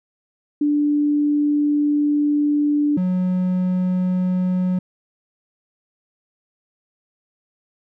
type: tone pair in turn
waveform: sine / triangle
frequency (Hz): 293.7 / 182.88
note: D4 / F#3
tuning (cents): 0 / -20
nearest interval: minor sixth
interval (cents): 820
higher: first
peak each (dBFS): -15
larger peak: neither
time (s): 0.61-2.97 / 2.97-4.79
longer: first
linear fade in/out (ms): 5
effects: none